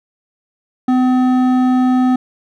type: tone with hard clipping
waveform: sine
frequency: 254.2 Hz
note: C4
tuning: 50 cents flat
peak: -12 dBFS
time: 0.88-2.16 s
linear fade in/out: 5 ms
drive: 10 dB
effects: none